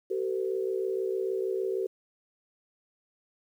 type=tone cluster; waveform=sine; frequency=382.1 / 448.6 / 506 Hz; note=G4 / A4 / B4; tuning=-44 / +34 / +42 cents; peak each=-29 / -33 / -37 dBFS; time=0.1-1.87 s; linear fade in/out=10 ms; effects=10-bit